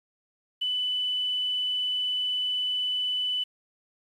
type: tone with quantisation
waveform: sine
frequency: 2992 Hz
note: F#7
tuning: 19 cents sharp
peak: -25 dBFS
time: 0.61-3.44 s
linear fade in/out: 10 ms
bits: 9
effects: resampled to 32000 Hz